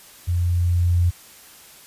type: tone with level ramp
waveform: sine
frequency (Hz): 87.31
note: F2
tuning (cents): 0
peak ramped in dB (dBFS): -18 to -14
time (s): 0.27-1.11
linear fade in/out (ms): 20
effects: white hiss -46 dBFS RMS until 1.86 s + resampled to 32000 Hz